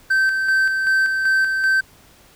triangle tone with tremolo, 1551 Hz, G6, 19 cents flat, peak -12 dBFS, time 0.1-1.81 s, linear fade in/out 10 ms, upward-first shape square, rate 2.6 Hz, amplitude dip 40%, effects pink hiss -50 dBFS RMS until 2.35 s

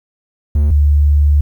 triangle / sine tone pair in turn, 73.42 / 73.03 Hz, D2 / D2, 0 / -9 cents, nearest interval unison, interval 9 cents, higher first, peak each -7 dBFS, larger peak neither, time 0.55-0.71 / 0.71-1.41 s, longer second, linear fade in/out 5 ms, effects 8-bit

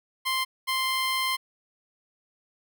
15% pulse tone pair in turn, 1046.5 / 1046.5 Hz, C6 / C6, 0 / 0 cents, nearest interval unison, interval 0 cents, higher neither, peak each -18 dBFS, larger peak neither, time 0.25-0.45 / 0.67-1.37 s, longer second, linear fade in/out 20 ms, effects none

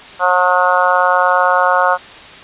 harmonic tone, 180.9 Hz, F#3, 39 cents flat, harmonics 3 / 4 / 5 / 6 / 7 / 8, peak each -17 / -17 / -17 / -17 / -17 / -17 dBFS, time 0.19-1.98 s, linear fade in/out 50 ms, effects white hiss -35 dBFS RMS until 2.43 s + resampled to 8000 Hz

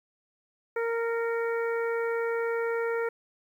harmonic tone with a mistuned harmonic, 462.7 Hz, A#4, 13 cents flat, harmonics 1 / 2 / 3 / 4 / 5, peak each -27 / -38 / -36 / -39 / -43 dBFS, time 0.76-3.09 s, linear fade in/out 5 ms, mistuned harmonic 5, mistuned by -41 cents, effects 10-bit

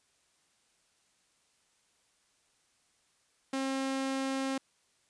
sawtooth tone, 268 Hz, C4, 42 cents sharp, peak -27 dBFS, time 3.53-4.58 s, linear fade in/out 5 ms, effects white hiss -71 dBFS RMS until 5.09 s + resampled to 22050 Hz

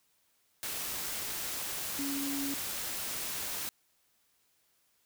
sine tone in noise, 279 Hz, C#4, 11 cents sharp, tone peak -34 dBFS, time 1.99-2.54 s, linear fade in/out 0 ms, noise white, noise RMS -37 dBFS, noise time 0.63-3.69 s, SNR 0 dB, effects white hiss -72 dBFS RMS until 5.05 s

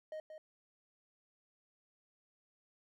triangle tone with echo, 622.3 Hz, D#5, in tune, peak -39 dBFS, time 0.12-0.2 s, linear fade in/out 2 ms, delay 180 ms, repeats 1, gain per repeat -7 dB, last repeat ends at 0.38 s, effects none

